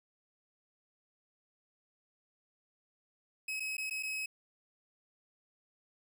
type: tone with dropouts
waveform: 40% pulse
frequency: 2556 Hz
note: D#7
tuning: 46 cents sharp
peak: -34 dBFS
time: 3.48-4.26 s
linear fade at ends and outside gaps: 5 ms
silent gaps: 3.598-3.603 / 3.769-3.78 / 3.898-3.908 / 4.027-4.032 s
effects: none